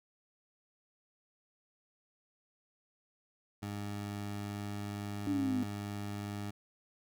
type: tone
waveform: 20% pulse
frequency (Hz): 102.3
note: G#2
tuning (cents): -26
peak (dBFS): -33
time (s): 3.62-6.51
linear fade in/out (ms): 10
type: exponential sweep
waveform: sine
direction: down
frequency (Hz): 295.4 to 246.9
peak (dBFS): -30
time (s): 5.27-5.63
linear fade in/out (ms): 0
effects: none